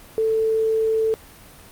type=tone; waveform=sine; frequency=442.9 Hz; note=A4; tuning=11 cents sharp; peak=-17 dBFS; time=0.18-1.14 s; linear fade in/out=0 ms; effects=pink hiss -45 dBFS RMS until 1.71 s + Opus 32 kbps